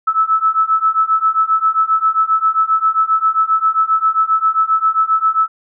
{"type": "beating tone pair", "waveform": "sine", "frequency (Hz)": [1303, 1310.5], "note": ["E6", "E6"], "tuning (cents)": [-20, -11], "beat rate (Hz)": 7.5, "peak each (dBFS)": [-15, -14], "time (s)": [0.07, 5.48], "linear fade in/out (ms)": 10, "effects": []}